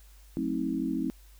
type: chord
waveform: sine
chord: F# diminished seventh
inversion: none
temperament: just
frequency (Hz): 185 / 222 / 266.4 / 319.7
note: F#3 / A3 / C4 / Eb4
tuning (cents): 0 / +16 / +31 / +47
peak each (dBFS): -36 / -35 / -31 / -32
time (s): 0.37-1.1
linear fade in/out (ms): 0
effects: added 50 Hz sine -51 dBFS peak until 1.39 s + white hiss -61 dBFS RMS until 1.39 s